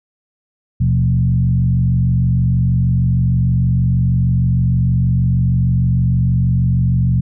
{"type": "tone with frequency modulation", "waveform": "sine", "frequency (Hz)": 123.47, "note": "B2", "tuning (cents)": 0, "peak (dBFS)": -11, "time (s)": [0.8, 7.21], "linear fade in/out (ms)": 10, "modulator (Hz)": 46.4, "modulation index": 1, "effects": []}